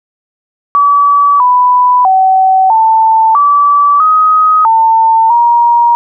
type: tone with pitch steps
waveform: sine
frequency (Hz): 1146 / 992 / 759 / 889 / 1154 / 1258 / 898 / 946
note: D6 / B5 / F#5 / A5 / D6 / D#6 / A5 / A#5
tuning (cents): -43 / +7 / +44 / +18 / -31 / +19 / +35 / +25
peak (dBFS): -4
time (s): 0.75-5.95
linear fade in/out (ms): 0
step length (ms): 650
effects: none